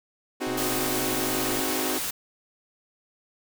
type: chord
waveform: sawtooth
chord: Ab dominant seventh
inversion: first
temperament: equal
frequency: 261.6 / 311.1 / 370 / 415.3 Hz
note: C4 / Eb4 / Gb4 / Ab4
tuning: 0 / 0 / 0 / 0 cents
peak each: -28 / -29 / -28 / -33 dBFS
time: 0.4-1.99 s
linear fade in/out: 20 ms
type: click train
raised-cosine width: 2 ms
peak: -28 dBFS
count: 138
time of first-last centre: 0.47-1.602 s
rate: 121 Hz
type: noise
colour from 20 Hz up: white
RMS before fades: -30 dBFS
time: 0.57-2.11 s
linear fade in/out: 10 ms
effects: none